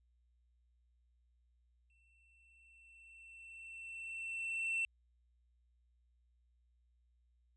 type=tone with exponential growth; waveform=triangle; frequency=2691 Hz; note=E7; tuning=35 cents sharp; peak=-31 dBFS; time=1.9-4.85 s; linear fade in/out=1 ms; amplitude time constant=640 ms; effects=added 60 Hz sine -70 dBFS peak until 7.56 s + resampled to 22050 Hz